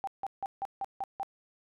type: tone bursts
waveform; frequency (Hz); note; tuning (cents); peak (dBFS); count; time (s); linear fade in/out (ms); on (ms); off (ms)
sine; 784; G5; 0; -31; 7; 0.04-1.231; 0; 33; 160
effects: none